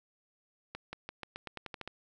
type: accelerating click train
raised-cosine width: 0.3 ms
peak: -24 dBFS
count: 11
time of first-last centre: 0.75-1.876 s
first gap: 180 ms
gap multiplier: 0.89
effects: none